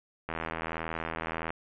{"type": "click train", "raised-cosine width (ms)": 0.5, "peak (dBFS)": -18, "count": 100, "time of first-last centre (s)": [0.29, 1.505], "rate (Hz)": 81.5, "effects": ["resampled to 8000 Hz", "10-bit"]}